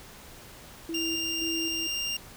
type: tone with tremolo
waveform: sine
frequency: 329.6 Hz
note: E4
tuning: in tune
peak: -31 dBFS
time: 0.89-1.87 s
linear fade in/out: 2 ms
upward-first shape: square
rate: 1.9 Hz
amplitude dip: 50%
type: tone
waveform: 25% pulse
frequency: 2794 Hz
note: F7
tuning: in tune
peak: -25 dBFS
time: 0.94-2.17 s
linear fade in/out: 5 ms
effects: pink hiss -48 dBFS RMS until 2.36 s